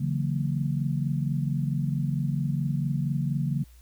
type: tone cluster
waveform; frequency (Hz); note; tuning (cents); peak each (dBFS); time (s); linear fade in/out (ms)
sine; 142.1 / 166.5 / 186.1 / 230; C#3 / E3 / F#3 / A#3; +43 / +18 / +10 / -23; -26 / -31 / -34 / -34; 0-3.64; 10
effects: added 60 Hz sine -49 dBFS peak until 3.81 s + white hiss -61 dBFS RMS until 3.81 s